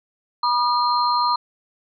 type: tone cluster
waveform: sine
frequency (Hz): 971 / 1214 / 4173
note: B5 / D#6 / C8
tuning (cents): -30 / -43 / -5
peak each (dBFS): -19 / -21 / -26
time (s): 0.43-1.36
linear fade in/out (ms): 5
effects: none